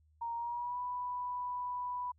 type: tone with pitch glide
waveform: sine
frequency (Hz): 932.3 to 987.7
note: A#5 to B5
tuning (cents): 0 to 0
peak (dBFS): -35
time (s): 0.21-2.12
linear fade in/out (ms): 10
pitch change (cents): +100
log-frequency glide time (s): 0.35-0.79
effects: added 77 Hz sine -65 dBFS peak until 2.18 s